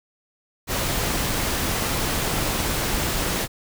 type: noise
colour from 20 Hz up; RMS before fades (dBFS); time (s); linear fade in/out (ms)
pink; -24; 0.67-3.48; 50
effects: none